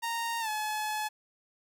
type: tone with pitch glide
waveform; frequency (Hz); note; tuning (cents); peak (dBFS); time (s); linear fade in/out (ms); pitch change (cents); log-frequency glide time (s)
sawtooth; 927 to 855; A#5 to A5; -10 to -50; -27; 0.02-1.09; 20; -140; 0.4-0.49
effects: none